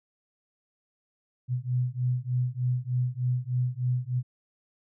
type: beating tone pair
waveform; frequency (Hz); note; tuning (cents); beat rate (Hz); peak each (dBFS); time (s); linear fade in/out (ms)
sine; 123.47 / 126.77; B2 / B2; 0 / +46; 3.3; -28; 1.48-4.23; 50
effects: none